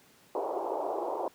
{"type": "band-pass noise", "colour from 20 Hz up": "pink", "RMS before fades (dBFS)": -33, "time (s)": [0.35, 1.28], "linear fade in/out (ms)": 2, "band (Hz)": [350, 990], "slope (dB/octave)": 48, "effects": ["pink hiss -60 dBFS RMS until 1.34 s", "high-pass 150 Hz 12 dB/octave"]}